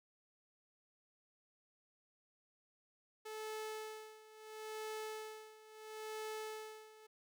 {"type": "tone with tremolo", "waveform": "sawtooth", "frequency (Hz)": 434, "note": "A4", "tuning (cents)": -24, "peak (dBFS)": -38, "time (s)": [3.25, 7.07], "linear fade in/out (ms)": 10, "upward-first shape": "sine", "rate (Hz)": 0.74, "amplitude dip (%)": 85, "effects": []}